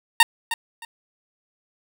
15% pulse tone with echo, 920 Hz, A#5, 23 cents flat, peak -3 dBFS, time 0.2-0.23 s, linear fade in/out 2 ms, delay 310 ms, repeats 2, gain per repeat -13 dB, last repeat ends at 0.85 s, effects none

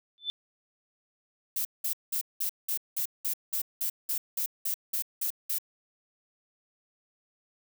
sine tone with exponential growth, 3522 Hz, A7, 1 cent sharp, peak -25 dBFS, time 0.18-0.3 s, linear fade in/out 0 ms, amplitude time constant 26 ms
violet noise bursts, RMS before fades -30 dBFS, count 15, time 1.56-5.585 s, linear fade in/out 5 ms, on 91 ms, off 190 ms
effects none

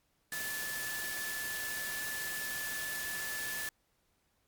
sine tone in noise, 1737 Hz, A6, 23 cents flat, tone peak -38 dBFS, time 0.32-3.69 s, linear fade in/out 2 ms, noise white, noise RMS -40 dBFS, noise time 0.32-3.69 s, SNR -1 dB, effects pink hiss -75 dBFS RMS until 4.47 s + MP3 96 kbps

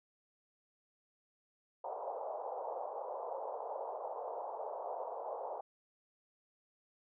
pink band-pass noise, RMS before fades -42 dBFS, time 1.84-5.61 s, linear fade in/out 5 ms, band 480 to 960 Hz, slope 48 dB/octave, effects none

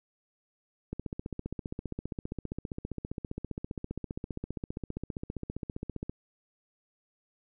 click train, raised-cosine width 3 ms, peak -22 dBFS, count 79, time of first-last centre 0.93-6.096 s, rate 15.1 Hz, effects none

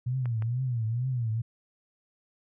sine tone with vibrato, 120 Hz, B2, 49 cents flat, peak -26 dBFS, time 0.06-1.42 s, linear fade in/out 10 ms, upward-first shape triangle, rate 2.2 Hz, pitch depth 180 cents each way
clicks, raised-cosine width 0.5 ms, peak -28 / -28 dBFS, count 2, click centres 0.257 / 0.423 s
effects none

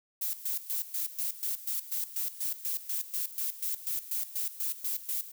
violet noise with tremolo, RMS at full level -32 dBFS, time 0.21-5.32 s, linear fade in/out 10 ms, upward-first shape square, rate 4.1 Hz, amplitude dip 80%, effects none

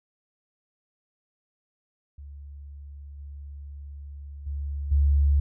sine tone with level steps, 71.2 Hz, C#2, 47 cents sharp, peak -39 / -37 / -28 / -17 dBFS, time 2.18-5.4 s, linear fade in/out 5 ms, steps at 3.18 / 4.46 / 4.91 s, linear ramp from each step 10 ms, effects none

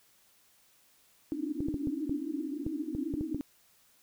pink band-pass noise, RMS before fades -35 dBFS, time 1.32-3.41 s, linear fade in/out 0 ms, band 270 to 320 Hz, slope 96 dB/octave
clicks, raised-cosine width 3 ms, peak -22 dBFS, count 10, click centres 1.605 / 1.685 / 1.742 / 1.872 / 2.095 / 2.665 / 2.95 / 3.139 / 3.21 / 3.346 s
effects white hiss -65 dBFS RMS until 4.02 s

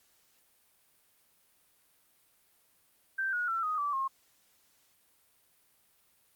sine tone with pitch steps, 1563 / 1449.9 / 1345 / 1247.7 / 1157.5 / 1073.7 Hz, G6 / F#6 / E6 / D#6 / D6 / C6, -6 / -36 / +34 / +4 / -25 / +44 cents, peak -29 dBFS, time 3.18-4.08 s, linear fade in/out 10 ms, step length 150 ms, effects white hiss -68 dBFS RMS until 6.35 s + Opus 48 kbps

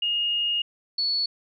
sine tone pair in turn, 2852 / 4419 Hz, F7 / C#8, +36 / -6 cents, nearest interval minor sixth, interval 758 cents, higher second, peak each -22 dBFS, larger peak neither, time 0.02-0.62 / 0.98-1.26 s, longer first, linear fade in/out 5 ms, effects none

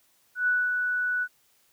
sine tone with ADSR envelope, 1480 Hz, F#6, in tune, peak -20 dBFS, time 0.35-1.28 s, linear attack 120 ms, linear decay 230 ms, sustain -4 dB, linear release 56 ms, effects white hiss -65 dBFS RMS until 1.72 s

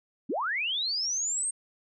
sine linear sweep, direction up, 185 to 8640 Hz, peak -27 dBFS, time 0.29-1.51 s, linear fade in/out 10 ms, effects none

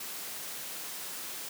white high-pass noise, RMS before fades -40 dBFS, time 0-1.49 s, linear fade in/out 5 ms, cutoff 150 Hz, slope 12 dB/octave, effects none

